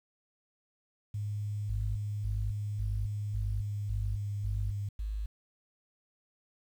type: tone with pitch glide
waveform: sine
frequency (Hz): 103.83 to 101.4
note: G#2 to G#2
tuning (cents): 0 to -41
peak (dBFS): -32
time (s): 1.14-4.89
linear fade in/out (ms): 5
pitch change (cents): -41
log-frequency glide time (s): 3.18-4.75
type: tone bursts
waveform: sine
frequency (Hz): 52.2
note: G#1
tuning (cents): +10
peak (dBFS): -32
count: 7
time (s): 1.69-5.26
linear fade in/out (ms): 5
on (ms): 270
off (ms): 280
effects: 10-bit